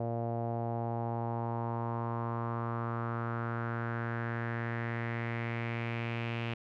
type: tone with low-pass filter sweep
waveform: sawtooth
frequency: 116.54 Hz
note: A#2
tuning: in tune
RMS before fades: -35 dBFS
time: 0-6.54 s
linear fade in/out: 5 ms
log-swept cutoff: 650 to 2700 Hz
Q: 3.8
effects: none